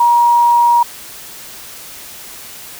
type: tone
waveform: sine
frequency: 950 Hz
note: A#5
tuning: 33 cents sharp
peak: -7 dBFS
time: 0-0.83 s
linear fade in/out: 5 ms
effects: white hiss -33 dBFS RMS until 2.79 s

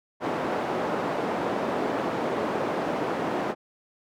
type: band-pass noise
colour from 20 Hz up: white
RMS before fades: -28 dBFS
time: 0.2-3.55 s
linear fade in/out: 50 ms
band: 220 to 710 Hz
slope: 12 dB/octave
effects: none

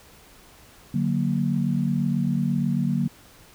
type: chord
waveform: sine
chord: D augmented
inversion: none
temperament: equal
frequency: 146.83 / 185 / 233.1 Hz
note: D3 / F#3 / A#3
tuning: 0 / 0 / 0 cents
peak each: -25 dBFS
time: 0.94-3.08 s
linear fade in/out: 5 ms
effects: pink hiss -51 dBFS RMS until 3.54 s

